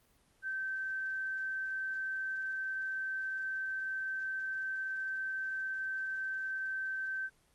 sine tone, 1549 Hz, G6, 21 cents flat, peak -34 dBFS, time 0.42-7.3 s, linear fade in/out 50 ms, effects pink hiss -69 dBFS RMS until 7.54 s + Opus 24 kbps

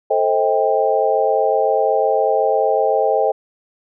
sine chord, A half-diminished seventh, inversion none, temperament just, 440 / 528 / 633.6 / 792 Hz, A4 / C5 / Eb5 / G5, 0 / +16 / +31 / +18 cents, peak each -19 dBFS, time 0.1-3.32 s, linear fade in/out 10 ms, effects none

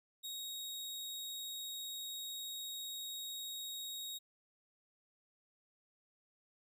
sawtooth tone, 3769 Hz, A#7, 18 cents sharp, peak -39 dBFS, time 0.23-4.19 s, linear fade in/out 20 ms, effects none

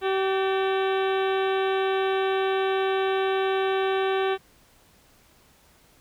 harmonic tone with a mistuned harmonic, 384.2 Hz, G4, 35 cents flat, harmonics 1 / 2 / 3 / 4 / 5 / 6 / 7 / 8 / 9 / 10, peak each -23 / -29 / -33 / -35 / -37 / -39 / -40 / -41 / -42 / -43 dBFS, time 0.01-4.38 s, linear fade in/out 50 ms, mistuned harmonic 5, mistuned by -110 cents, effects pink hiss -58 dBFS RMS until 6 s

